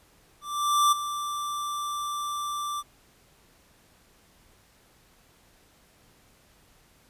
square tone with ADSR envelope, 1174.7 Hz, D6, in tune, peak -18 dBFS, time 0.41-2.83 s, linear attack 510 ms, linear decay 13 ms, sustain -12 dB, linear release 39 ms, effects pink hiss -60 dBFS RMS until 7.09 s + resampled to 32000 Hz

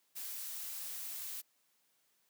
blue noise, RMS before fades -43 dBFS, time 0.15-1.42 s, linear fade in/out 20 ms, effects white hiss -75 dBFS RMS until 2.29 s + high-pass 150 Hz 12 dB/octave

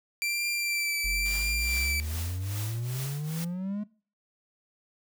sawtooth tone with vibrato, 2349 Hz, D7, in tune, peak -24 dBFS, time 0.22-2 s, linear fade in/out 0 ms, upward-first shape triangle, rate 0.98 Hz, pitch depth 26 cents each way
triangle exponential sweep, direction up, 43 to 213.2 Hz, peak -28 dBFS, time 1.04-3.84 s, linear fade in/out 10 ms
white noise with tremolo, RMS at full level -38 dBFS, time 1.25-3.45 s, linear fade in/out 10 ms, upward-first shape triangle, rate 2.4 Hz, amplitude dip 85%
effects noise-tail reverb RT60 0.4 s tail -21 dB re dry

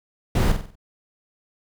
brown noise with echo, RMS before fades -18 dBFS, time 0.35-0.52 s, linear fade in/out 5 ms, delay 47 ms, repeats 5, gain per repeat -7 dB, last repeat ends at 0.755 s, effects none

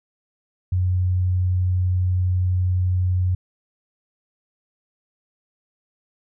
sine tone, 91.2 Hz, F#2, 24 cents flat, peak -17 dBFS, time 0.72-3.35 s, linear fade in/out 5 ms, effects none

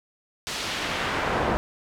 brown noise with band-pass filter sweep, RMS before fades -27 dBFS, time 0.47-1.57 s, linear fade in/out 0 ms, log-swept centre 5400 to 870 Hz, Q 0.82, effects none

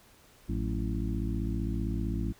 harmonic tone with a mistuned harmonic, 55.4 Hz, A1, 13 cents sharp, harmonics 1 / 2 / 3 / 4 / 5 / 6, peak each -32 / -35 / -37 / -38 / -39 / -40 dBFS, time 0.48-2.33 s, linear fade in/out 20 ms, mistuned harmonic 3, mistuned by +150 cents, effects pink hiss -59 dBFS RMS until 2.39 s

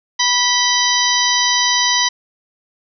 harmonic tone with a mistuned harmonic, 980 Hz, B5, 14 cents flat, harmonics 1 / 2 / 3 / 4 / 5 / 6, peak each -20 / -20 / -20 / -20 / -20 / -20 dBFS, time 0.19-2.09 s, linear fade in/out 10 ms, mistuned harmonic 3, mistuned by +89 cents, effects none

